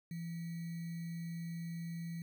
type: tone with sample-and-hold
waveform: sine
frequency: 167.8 Hz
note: E3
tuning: 31 cents sharp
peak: -39 dBFS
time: 0.11-2.22 s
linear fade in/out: 2 ms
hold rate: 2100 Hz
effects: none